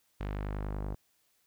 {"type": "tone with low-pass filter sweep", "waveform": "sawtooth", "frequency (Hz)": 50.4, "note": "G1", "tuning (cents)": 49, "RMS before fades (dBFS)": -36, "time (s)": [0.2, 0.95], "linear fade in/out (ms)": 10, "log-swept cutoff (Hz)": [2800, 860], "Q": 0.94, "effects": ["white hiss -72 dBFS RMS until 1.46 s"]}